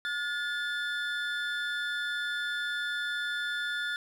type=tone cluster; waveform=triangle; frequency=1436 / 1730 / 3531 Hz; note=F6 / A6 / A7; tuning=+48 / -30 / +5 cents; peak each=-31 / -34 / -36 dBFS; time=0.05-3.96 s; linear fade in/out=0 ms; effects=none